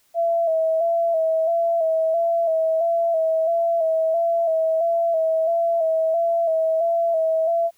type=tone with vibrato; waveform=sine; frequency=659.3 Hz; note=E5; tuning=in tune; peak=-17 dBFS; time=0.14-7.71 s; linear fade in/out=50 ms; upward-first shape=square; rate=1.5 Hz; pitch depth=38 cents each way; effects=white hiss -62 dBFS RMS until 7.77 s